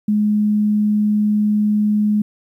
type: tone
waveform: sine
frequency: 210 Hz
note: G#3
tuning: 19 cents sharp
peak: -13 dBFS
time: 0.08-2.22 s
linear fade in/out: 5 ms
effects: 9-bit